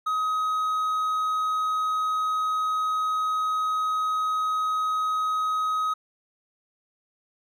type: tone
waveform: triangle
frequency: 1264 Hz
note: D#6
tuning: 27 cents sharp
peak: -21 dBFS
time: 0.06-5.94 s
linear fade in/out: 10 ms
effects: none